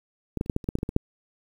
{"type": "clicks", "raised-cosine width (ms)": 3, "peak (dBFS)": [-15, -11, -29, -10, -11, -27, -12, -11, -27, -13, -16, -6], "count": 12, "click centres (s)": [0.373, 0.411, 0.461, 0.498, 0.564, 0.642, 0.689, 0.754, 0.787, 0.831, 0.891, 0.964], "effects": ["8-bit"]}